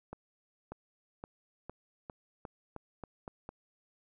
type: accelerating click train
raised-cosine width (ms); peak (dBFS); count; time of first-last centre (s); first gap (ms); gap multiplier
1; -28; 10; 0.13-3.491; 590; 0.88
effects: none